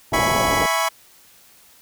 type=low-pass noise; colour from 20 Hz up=white; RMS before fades=-24 dBFS; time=0.12-0.66 s; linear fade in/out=0 ms; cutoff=880 Hz; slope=48 dB/octave
type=chord; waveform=25% pulse; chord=C# minor seventh; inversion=first; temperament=equal; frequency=659.3 / 830.6 / 987.8 / 1108.7 Hz; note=E5 / G#5 / B5 / C#6; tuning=0 / 0 / 0 / 0 cents; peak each=-20 / -23 / -19 / -20 dBFS; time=0.13-0.89 s; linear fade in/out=10 ms
effects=white hiss -51 dBFS RMS until 1.81 s